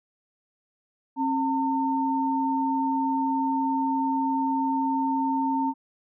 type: tone pair together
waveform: sine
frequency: 269.1 / 905.8 Hz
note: C4 / A#5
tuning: +49 / -50 cents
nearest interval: octave + major sixth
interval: 2101 cents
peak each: -25 dBFS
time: 1.16-5.74 s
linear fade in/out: 50 ms
effects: none